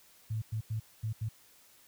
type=tone bursts at uneven times; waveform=sine; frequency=110 Hz; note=A2; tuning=in tune; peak=-31 dBFS; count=5; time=0.3-0.42 / 0.52-0.61 / 0.7-0.8 / 1.03-1.13 / 1.21-1.29 s; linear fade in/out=10 ms; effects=white hiss -61 dBFS RMS until 1.87 s